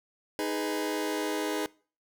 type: chord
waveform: sawtooth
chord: G# minor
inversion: second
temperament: just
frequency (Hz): 311.5 / 415.3 / 498.4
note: D#4 / G#4 / B4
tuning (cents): +2 / 0 / +16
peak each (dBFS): -28 / -29 / -32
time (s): 0.39-1.66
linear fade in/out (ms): 0
effects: noise-tail reverb RT60 0.4 s tail -23 dB re dry